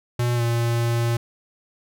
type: tone with pitch glide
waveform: square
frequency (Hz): 120.9 to 117.46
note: B2 to A#2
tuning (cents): -36 to +14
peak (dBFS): -20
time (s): 0.19-1.17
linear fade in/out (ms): 5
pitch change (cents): -50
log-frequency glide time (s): 0.35-0.42
effects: none